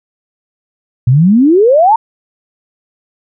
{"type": "exponential sweep", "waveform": "sine", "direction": "up", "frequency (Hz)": [116.54, 940], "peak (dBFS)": -4, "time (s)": [1.07, 1.96], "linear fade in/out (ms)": 5, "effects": []}